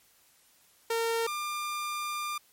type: tone pair in turn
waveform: sawtooth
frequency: 458.2 / 1196.7 Hz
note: A#4 / D6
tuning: -30 / +32 cents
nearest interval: octave + perfect fourth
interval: 1662 cents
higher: second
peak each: -23 / -28 dBFS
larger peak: first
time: 0.9-1.27 / 1.27-2.38 s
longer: second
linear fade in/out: 5 ms
effects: white hiss -63 dBFS RMS until 2.52 s + MP3 64 kbps